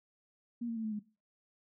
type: tone with pitch steps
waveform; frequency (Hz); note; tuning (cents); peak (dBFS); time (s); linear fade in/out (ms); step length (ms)
sine; 236.7 / 229.8 / 223.2 / 216.7 / 210.4; A#3 / A#3 / A3 / A3 / G#3; +27 / -25 / +25 / -26 / +23; -34; 0.61-0.995; 10; 77
effects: noise-tail reverb RT60 0.3 s tail -17 dB re dry